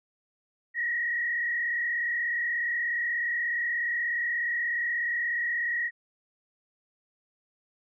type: tone with frequency modulation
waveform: sine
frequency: 1899 Hz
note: A#6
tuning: 32 cents sharp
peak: -26 dBFS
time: 0.74-5.91 s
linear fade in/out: 50 ms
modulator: 36.7 Hz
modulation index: 1.3
effects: none